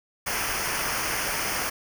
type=noise with comb filter; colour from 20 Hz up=pink; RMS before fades=-28 dBFS; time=0.26-1.7 s; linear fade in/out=10 ms; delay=0.26 ms; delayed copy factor=-0.75; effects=none